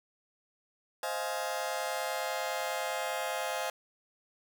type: chord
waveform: sawtooth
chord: F minor seventh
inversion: second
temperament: just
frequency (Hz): 523.8 / 628.6 / 698.5 / 838.1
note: C5 / Eb5 / F5 / Ab5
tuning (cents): +2 / +18 / 0 / +16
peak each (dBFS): -34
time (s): 1.03-3.7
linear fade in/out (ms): 2
effects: none